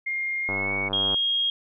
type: tone with pitch glide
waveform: sine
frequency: 2123 to 2227 Hz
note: C7 to C#7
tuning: +25 to +7 cents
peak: -25 dBFS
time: 0.06-0.89 s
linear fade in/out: 10 ms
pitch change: +82 cents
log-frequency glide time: 0.42-0.73 s
type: click train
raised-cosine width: 1 ms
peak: -18 dBFS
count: 65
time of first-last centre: 0.49-1.144 s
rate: 97.9 Hz
type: tone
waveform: sine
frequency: 3259 Hz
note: G#7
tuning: 33 cents flat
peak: -21 dBFS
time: 0.93-1.5 s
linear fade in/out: 2 ms
effects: none